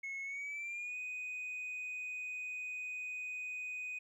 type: tone with pitch glide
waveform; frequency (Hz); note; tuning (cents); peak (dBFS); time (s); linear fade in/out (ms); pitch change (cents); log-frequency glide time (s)
sine; 2184 to 2494; C#7 to D#7; -26 to +3; -37; 0.03-3.99; 10; +229; 0.23-0.97
effects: tanh soft clip ceiling -38 dBFS + 13-bit